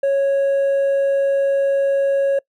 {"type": "tone with hard clipping", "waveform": "triangle", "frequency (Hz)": 552, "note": "C#5", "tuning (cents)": -7, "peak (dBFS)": -13, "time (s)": [0.03, 2.39], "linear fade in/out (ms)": 5, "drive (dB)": 1, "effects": ["noise-tail reverb RT60 0.1 s tail -24 dB re dry"]}